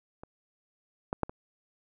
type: clicks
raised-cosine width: 1 ms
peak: -29 / -16 / -12 / -26 dBFS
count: 4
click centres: 0.235 / 1.129 / 1.233 / 1.295 s
effects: none